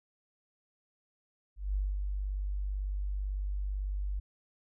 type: tone with ADSR envelope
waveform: sine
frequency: 49 Hz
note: G1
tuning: in tune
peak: -27 dBFS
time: 1.56-4.2 s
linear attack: 190 ms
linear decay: 210 ms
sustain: -4 dB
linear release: 11 ms
effects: none